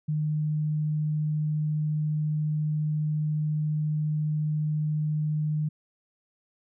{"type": "tone", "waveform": "sine", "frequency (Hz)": 152.4, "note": "D#3", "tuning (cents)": -36, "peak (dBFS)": -24, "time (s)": [0.08, 5.69], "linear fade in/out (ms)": 10, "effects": []}